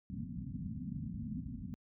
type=low-pass noise; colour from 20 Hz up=white; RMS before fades=-41 dBFS; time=0.1-1.74 s; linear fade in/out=0 ms; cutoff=260 Hz; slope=96 dB/octave; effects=high-pass 60 Hz 12 dB/octave